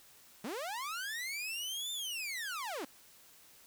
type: linear two-way sweep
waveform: sawtooth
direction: up then down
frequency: 185 to 3603 to 240.9 Hz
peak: -34 dBFS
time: 0.44-2.85 s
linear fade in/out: 5 ms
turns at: 1.92 s
effects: white hiss -60 dBFS RMS until 3.66 s